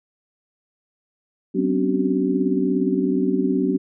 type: tone cluster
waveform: sine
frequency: 189.9 / 251.9 / 269.1 / 288.5 / 378.9 Hz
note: F#3 / B3 / C4 / D4 / F#4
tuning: +45 / +34 / +49 / -31 / +41 cents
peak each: -24 dBFS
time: 1.54-3.78 s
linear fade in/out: 20 ms
effects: none